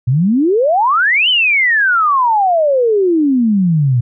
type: exponential two-way sweep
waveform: sine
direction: up then down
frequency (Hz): 116.54 to 3100 to 116.54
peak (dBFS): -9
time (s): 0.07-4.01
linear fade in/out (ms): 10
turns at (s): 1.29
effects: none